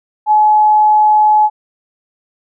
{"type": "tone", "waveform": "sine", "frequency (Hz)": 851, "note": "G#5", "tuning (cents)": 42, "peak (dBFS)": -6, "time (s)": [0.26, 1.5], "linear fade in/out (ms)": 50, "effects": []}